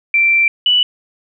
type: tone pair in turn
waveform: sine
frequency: 2349 / 2961 Hz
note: D7 / F#7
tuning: 0 / +1 cents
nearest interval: major third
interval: 401 cents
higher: second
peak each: -9 dBFS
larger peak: neither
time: 0.14-0.48 / 0.66-0.83 s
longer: first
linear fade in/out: 2 ms
effects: none